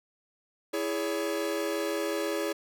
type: chord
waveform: 45% pulse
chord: C# minor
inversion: first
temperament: equal with one note detuned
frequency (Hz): 329.6 / 415.3 / 565.4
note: E4 / G#4 / C#5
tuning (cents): 0 / 0 / +34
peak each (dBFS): -33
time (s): 0.73-2.53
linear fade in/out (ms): 10
effects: none